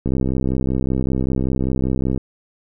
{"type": "click train", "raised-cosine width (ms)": 3, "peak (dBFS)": -8, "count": 139, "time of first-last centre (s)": [0.06, 2.177], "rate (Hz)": 65.2, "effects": []}